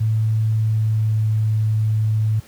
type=tone with pitch glide; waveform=sine; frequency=110 to 108.8 Hz; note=A2 to A2; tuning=0 to -19 cents; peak=-15 dBFS; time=0-2.4 s; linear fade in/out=10 ms; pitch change=-19 cents; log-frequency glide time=0.43-1.3 s; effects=pink hiss -48 dBFS RMS until 2.47 s + high-pass 60 Hz 12 dB/octave